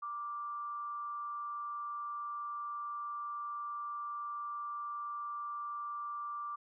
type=tone with amplitude modulation; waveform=sine; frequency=1174.7 Hz; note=D6; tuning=in tune; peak=-36 dBFS; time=0.02-6.56 s; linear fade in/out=10 ms; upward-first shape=sine; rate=226 Hz; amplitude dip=35%; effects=none